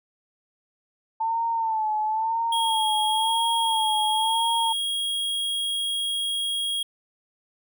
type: tone with vibrato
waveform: sine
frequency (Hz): 888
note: A5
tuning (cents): +16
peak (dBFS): -22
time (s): 1.2-4.73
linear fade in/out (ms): 10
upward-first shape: sine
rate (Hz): 0.98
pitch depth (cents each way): 65
type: tone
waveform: square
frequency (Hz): 3283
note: G#7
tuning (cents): -21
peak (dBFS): -25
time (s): 2.52-6.83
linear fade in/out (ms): 5
effects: none